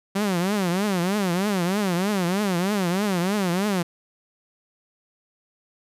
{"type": "tone with vibrato", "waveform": "sawtooth", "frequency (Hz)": 190, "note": "F#3", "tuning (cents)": 46, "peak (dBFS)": -17, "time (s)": [0.15, 3.83], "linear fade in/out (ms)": 10, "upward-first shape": "triangle", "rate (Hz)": 3.2, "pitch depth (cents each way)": 220, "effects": ["resampled to 32000 Hz"]}